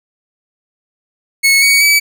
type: tone with pitch steps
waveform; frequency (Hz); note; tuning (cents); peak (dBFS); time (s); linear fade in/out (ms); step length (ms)
sawtooth; 2197 / 2243 / 2290; C#7 / C#7 / D7; -16 / +20 / -44; -4; 1.43-2; 20; 190
effects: none